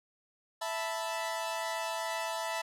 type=chord; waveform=sawtooth; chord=E suspended fourth; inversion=none; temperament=equal; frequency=659.3 / 880 / 987.8 Hz; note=E5 / A5 / B5; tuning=0 / 0 / 0 cents; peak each=-33 / -34 / -35 dBFS; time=0.61-2.62 s; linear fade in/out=10 ms; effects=low-pass 12000 Hz 12 dB/octave